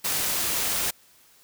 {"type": "noise", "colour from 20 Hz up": "white", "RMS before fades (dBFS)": -26, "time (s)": [0.04, 0.91], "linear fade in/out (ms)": 10, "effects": ["white hiss -57 dBFS RMS until 1.43 s"]}